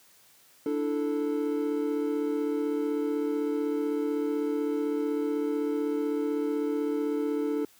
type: chord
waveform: triangle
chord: D suspended second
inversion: none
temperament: equal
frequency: 293.7 / 329.6 / 440 Hz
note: D4 / E4 / A4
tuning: 0 / 0 / 0 cents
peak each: -27 / -33 / -28 dBFS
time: 0.66-7.65 s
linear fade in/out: 2 ms
effects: white hiss -59 dBFS RMS until 7.79 s + high-pass 80 Hz 12 dB/octave